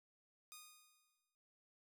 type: tone with exponential decay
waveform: 5% pulse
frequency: 1233 Hz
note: D#6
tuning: 16 cents flat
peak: -40 dBFS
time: 0.52-1.35 s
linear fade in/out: 0 ms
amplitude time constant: 180 ms
effects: none